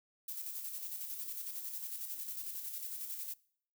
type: noise with tremolo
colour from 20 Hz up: violet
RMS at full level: -41 dBFS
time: 0.28-3.34 s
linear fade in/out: 5 ms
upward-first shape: square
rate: 11 Hz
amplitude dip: 40%
effects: noise-tail reverb RT60 0.6 s tail -23 dB re dry

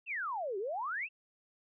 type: exponential two-way sweep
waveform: sine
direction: down then up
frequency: 2794 to 370.7 to 2794 Hz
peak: -34 dBFS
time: 0.06-1.09 s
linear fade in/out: 50 ms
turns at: 0.58 s
effects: none

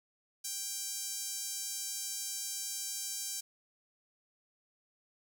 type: tone with high-pass filter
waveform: sawtooth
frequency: 787 Hz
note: G5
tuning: 7 cents sharp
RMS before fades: -39 dBFS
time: 0.44-3.41 s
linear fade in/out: 10 ms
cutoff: 6500 Hz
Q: 1.8
effects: 10-bit

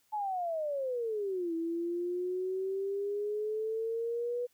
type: exponential two-way sweep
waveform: sine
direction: down then up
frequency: 867 to 327.8 to 491 Hz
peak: -31 dBFS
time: 0.12-4.47 s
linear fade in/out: 20 ms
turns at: 1.54 s
effects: white hiss -71 dBFS RMS until 4.53 s

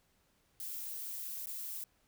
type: noise with dropouts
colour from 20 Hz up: violet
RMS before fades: -42 dBFS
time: 0.6-1.84 s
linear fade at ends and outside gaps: 1 ms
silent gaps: 1.459-1.47 s
effects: pink hiss -73 dBFS RMS until 2.07 s

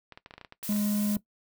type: clicks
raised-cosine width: 0.3 ms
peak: -28 dBFS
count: 12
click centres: 0.123 / 0.175 / 0.261 / 0.309 / 0.339 / 0.38 / 0.413 / 0.448 / 0.524 / 0.629 / 0.725 / 0.763 s
type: noise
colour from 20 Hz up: blue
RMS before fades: -37 dBFS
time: 0.63-1.16 s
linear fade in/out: 2 ms
type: tone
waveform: triangle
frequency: 207.7 Hz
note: G#3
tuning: in tune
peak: -23 dBFS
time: 0.69-1.17 s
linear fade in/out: 2 ms
effects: noise-tail reverb RT60 0.1 s tail -17 dB re dry

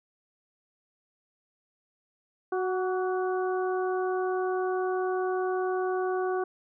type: harmonic tone with a mistuned harmonic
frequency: 370 Hz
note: F#4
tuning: in tune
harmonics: 1 / 2 / 3 / 4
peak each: -27 / -33 / -37 / -39 dBFS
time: 2.52-6.44 s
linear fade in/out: 5 ms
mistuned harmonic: 3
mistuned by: +38 cents
effects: none

